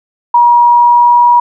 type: tone with pitch glide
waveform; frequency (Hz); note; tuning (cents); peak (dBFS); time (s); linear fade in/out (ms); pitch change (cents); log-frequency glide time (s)
sine; 956 to 962.1; A#5 to B5; +43 to -46; -3; 0.34-1.4; 5; +11; 0.66-1.23
effects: none